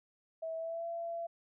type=tone with pitch glide; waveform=sine; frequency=650 to 675.6 Hz; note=E5 to E5; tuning=-24 to +42 cents; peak=-36 dBFS; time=0.42-1.27 s; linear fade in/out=10 ms; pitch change=+66 cents; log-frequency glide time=0.56-0.87 s; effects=none